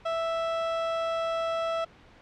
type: tone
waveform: 30% pulse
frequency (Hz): 659.3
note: E5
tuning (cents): 0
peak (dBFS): -24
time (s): 0.05-1.85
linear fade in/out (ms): 10
effects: pink hiss -54 dBFS RMS until 2.21 s + low-pass 3000 Hz 12 dB/octave